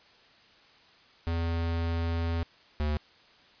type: tone pair in turn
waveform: square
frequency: 83.6 / 75.06 Hz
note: E2 / D2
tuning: +25 / +38 cents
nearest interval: major second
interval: 187 cents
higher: first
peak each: -28 / -27 dBFS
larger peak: second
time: 1.27-2.43 / 2.8-2.97 s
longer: first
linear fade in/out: 0 ms
effects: white hiss -58 dBFS RMS until 3.6 s + resampled to 11025 Hz